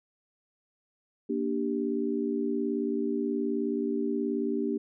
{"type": "chord", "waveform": "sine", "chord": "G minor", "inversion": "first", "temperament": "just", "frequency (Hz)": [235.2, 294, 392], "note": ["Bb3", "D4", "G4"], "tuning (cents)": [16, 2, 0], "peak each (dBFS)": -31, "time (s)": [1.29, 4.78], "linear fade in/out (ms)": 10, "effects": []}